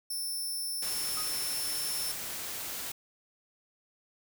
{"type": "tone", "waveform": "10% pulse", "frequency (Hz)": 5360, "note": "E8", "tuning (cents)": 28, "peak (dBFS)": -27, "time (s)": [0.1, 2.12], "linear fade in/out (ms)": 5}
{"type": "noise", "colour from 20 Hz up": "white", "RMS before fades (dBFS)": -38, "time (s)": [0.82, 2.92], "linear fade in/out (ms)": 5}
{"type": "tone with exponential decay", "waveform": "sine", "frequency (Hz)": 1256, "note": "D#6", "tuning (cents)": 16, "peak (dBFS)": -36, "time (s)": [1.17, 1.4], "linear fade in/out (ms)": 2, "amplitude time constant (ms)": 48}
{"effects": []}